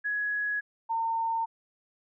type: tone pair in turn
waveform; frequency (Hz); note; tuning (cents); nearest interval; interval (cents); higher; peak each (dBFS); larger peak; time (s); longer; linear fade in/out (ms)
sine; 1676 / 909.1; G#6 / A#5; +15 / -44; major seventh; 1059; first; -27 / -26; second; 0.04-0.61 / 0.89-1.46; neither; 20
effects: none